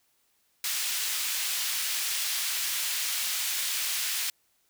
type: high-pass noise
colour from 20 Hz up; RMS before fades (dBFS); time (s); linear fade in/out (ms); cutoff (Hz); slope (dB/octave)
pink; -30; 0.64-4.3; 2; 2600; 12
effects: white hiss -70 dBFS RMS until 4.69 s